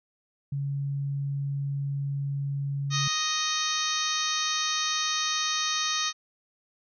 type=tone; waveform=sine; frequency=140 Hz; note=C#3; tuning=18 cents sharp; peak=-27 dBFS; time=0.52-3.08 s; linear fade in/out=5 ms
type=harmonic tone; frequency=622.3 Hz; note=D#5; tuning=in tune; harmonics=2 / 3 / 4 / 5 / 6 / 7 / 8 / 9 / 10; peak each=-32 / -35 / -37 / -37 / -31 / -35 / -41 / -34 / -34 dBFS; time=2.9-6.13 s; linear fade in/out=50 ms
effects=none